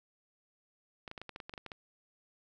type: clicks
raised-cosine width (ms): 0.3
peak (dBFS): -27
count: 12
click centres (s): 1.078 / 1.114 / 1.178 / 1.216 / 1.293 / 1.361 / 1.402 / 1.495 / 1.538 / 1.578 / 1.663 / 1.718
effects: none